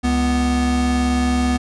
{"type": "tone pair together", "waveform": "square", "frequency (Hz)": [69, 246.9], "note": ["C#2", "B3"], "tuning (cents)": [-7, 0], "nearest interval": "octave + minor seventh", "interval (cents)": 2207, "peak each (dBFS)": [-21, -18], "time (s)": [0.03, 1.58], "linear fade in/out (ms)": 20, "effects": ["resampled to 22050 Hz"]}